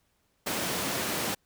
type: high-pass noise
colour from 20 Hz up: pink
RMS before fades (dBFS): -31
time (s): 0.46-1.35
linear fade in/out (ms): 10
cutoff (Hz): 170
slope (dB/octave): 12
effects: pink hiss -72 dBFS RMS until 1.45 s